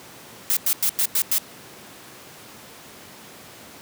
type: noise bursts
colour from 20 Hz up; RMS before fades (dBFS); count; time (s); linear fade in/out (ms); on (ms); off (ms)
blue; -20; 6; 0.5-1.382; 0; 67; 96
effects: pink hiss -43 dBFS RMS until 3.81 s + high-pass 150 Hz 12 dB/octave